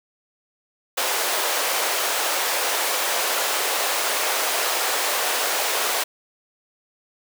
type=high-pass noise; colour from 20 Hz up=pink; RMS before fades=-23 dBFS; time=0.97-6.04 s; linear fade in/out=10 ms; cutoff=480 Hz; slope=24 dB/octave; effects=none